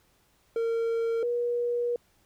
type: tone pair in turn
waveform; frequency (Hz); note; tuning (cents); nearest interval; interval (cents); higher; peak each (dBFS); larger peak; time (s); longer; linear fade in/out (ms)
triangle / sine; 459 / 480; A#4 / B4; -27 / -49; minor second; 78; second; -23 / -25; first; 0.56-1.23 / 1.23-1.96; second; 2
effects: pink hiss -66 dBFS RMS until 2.25 s